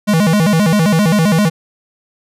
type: tone with vibrato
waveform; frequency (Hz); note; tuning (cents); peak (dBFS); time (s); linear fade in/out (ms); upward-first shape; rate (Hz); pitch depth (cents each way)
square; 183.9; F#3; -10; -10; 0.07-1.5; 20; square; 7.6; 220
effects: resampled to 32000 Hz